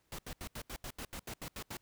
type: noise bursts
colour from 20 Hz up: pink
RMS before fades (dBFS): -43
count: 12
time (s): 0.12-1.77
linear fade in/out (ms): 2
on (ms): 66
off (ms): 78
effects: pink hiss -75 dBFS RMS until 1.81 s